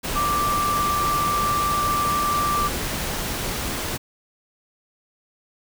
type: tone in noise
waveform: sine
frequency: 1174.7 Hz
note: D6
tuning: in tune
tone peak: -20 dBFS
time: 0.15-2.69 s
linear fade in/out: 20 ms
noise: pink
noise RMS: -27 dBFS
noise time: 0.03-3.98 s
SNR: +4 dB
effects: none